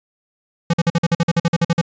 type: tone bursts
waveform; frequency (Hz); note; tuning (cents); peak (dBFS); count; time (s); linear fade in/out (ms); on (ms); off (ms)
square; 169; E3; +43; -13; 14; 0.7-1.814; 5; 35; 48
effects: resampled to 16000 Hz